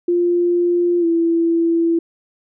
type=tone with pitch glide; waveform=sine; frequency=349.2 to 334 Hz; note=F4 to E4; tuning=0 to +23 cents; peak=-13 dBFS; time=0.08-1.99 s; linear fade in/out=5 ms; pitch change=-77 cents; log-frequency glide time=1-1.05 s; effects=none